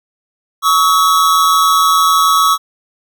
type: tone pair together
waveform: square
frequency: 1122.3 / 1289 Hz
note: C#6 / E6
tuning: +21 / -39 cents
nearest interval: major second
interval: 240 cents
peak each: -12 dBFS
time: 0.62-2.58 s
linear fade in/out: 50 ms
effects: none